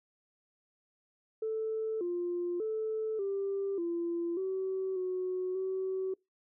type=tone with pitch steps; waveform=sine; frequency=440.3 / 350.9 / 437.7 / 394.2 / 341.1 / 379.6 / 368.4 / 378.2 Hz; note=A4 / F4 / A4 / G4 / F4 / F#4 / F#4 / F#4; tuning=+1 / +8 / -9 / +10 / -41 / +44 / -7 / +38 cents; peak=-30 dBFS; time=1.42-6.14 s; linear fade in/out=5 ms; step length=590 ms; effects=noise-tail reverb RT60 0.2 s tail -25 dB re dry + tanh soft clip ceiling -26 dBFS

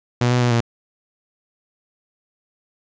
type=tone with pitch steps; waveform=sawtooth; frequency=121.9 / 123.7 / 121.8 / 117.3 Hz; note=B2 / B2 / B2 / A#2; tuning=-22 / +3 / -24 / +11 cents; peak=-11 dBFS; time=0.21-0.606 s; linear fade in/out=5 ms; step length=99 ms; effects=resampled to 16000 Hz

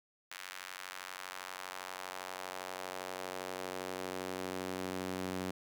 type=tone with high-pass filter sweep; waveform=sawtooth; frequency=92.5 Hz; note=F#2; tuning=in tune; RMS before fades=-42 dBFS; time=0.31-5.51 s; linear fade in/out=5 ms; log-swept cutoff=1700 to 220 Hz; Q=1.1; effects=none

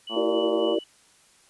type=tone with tremolo; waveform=sine; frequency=2960 Hz; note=F#7; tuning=in tune; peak=-32 dBFS; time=0.07-0.84 s; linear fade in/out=5 ms; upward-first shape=sine; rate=3.7 Hz; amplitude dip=65%
type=harmonic tone; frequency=113.4 Hz; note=A#2; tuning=47 cents flat; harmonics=2 / 3 / 4 / 5 / 6 / 7 / 8 / 9 / 10; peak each=-36 / -34 / -39 / -38 / -36 / -42 / -40 / -43 / -38 dBFS; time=0.09-0.77 s; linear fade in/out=50 ms
type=chord; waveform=sine; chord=E half-diminished seventh; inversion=none; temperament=equal with one note detuned; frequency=329.6 / 382.6 / 466.2 / 587.3 Hz; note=E4 / G4 / Bb4 / D5; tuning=0 / -42 / 0 / 0 cents; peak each=-27 dBFS; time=0.16-0.79 s; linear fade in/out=5 ms
effects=white hiss -58 dBFS RMS until 1.49 s + resampled to 24000 Hz

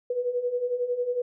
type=beating tone pair; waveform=sine; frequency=482.6 / 493.6 Hz; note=B4 / B4; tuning=-40 / -1 cents; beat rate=11 Hz; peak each=-31 / -26 dBFS; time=0.1-1.22 s; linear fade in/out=5 ms; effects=none

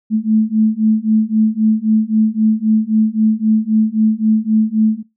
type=beating tone pair; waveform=sine; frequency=216 / 219.8 Hz; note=A3 / A3; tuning=-32 / -2 cents; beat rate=3.8 Hz; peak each=-14 dBFS; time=0.1-5.03 s; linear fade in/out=50 ms; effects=noise-tail reverb RT60 0.2 s tail -19 dB re dry

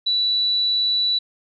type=tone; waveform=sine; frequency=3949 Hz; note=B7; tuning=1 cent flat; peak=-17 dBFS; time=0.06-1.19 s; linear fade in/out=10 ms; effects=none

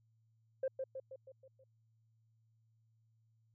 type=tone with echo; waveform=sine; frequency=528 Hz; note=C5; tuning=16 cents sharp; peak=-31 dBFS; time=0.63-0.68 s; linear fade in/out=5 ms; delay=160 ms; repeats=6; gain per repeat=-5 dB; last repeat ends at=1.64 s; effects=tanh soft clip ceiling -30 dBFS + added 112 Hz sine -70 dBFS peak until 3.54 s

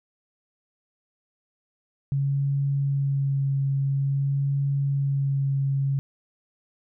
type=tone with vibrato; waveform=sine; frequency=138.5 Hz; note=C#3; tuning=1 cent flat; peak=-21 dBFS; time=2.12-5.99 s; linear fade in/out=0 ms; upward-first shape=sine; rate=0.49 Hz; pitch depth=14 cents each way; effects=none

